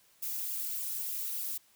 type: noise with flanger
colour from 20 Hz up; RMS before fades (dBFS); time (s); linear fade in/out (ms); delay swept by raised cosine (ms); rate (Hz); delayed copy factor
violet; -36; 0.22-1.58; 10; 0.48 to 3.78; 3.4; -1
effects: white hiss -65 dBFS RMS until 1.75 s